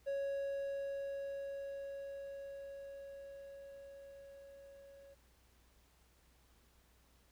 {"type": "tone with level ramp", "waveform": "triangle", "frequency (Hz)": 554.4, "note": "C#5", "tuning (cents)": 0, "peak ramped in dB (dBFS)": [-33, -54], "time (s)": [0.06, 5.15], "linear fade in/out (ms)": 20, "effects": ["added 61 Hz sine -69 dBFS peak until 7.31 s", "pink hiss -71 dBFS RMS until 7.31 s"]}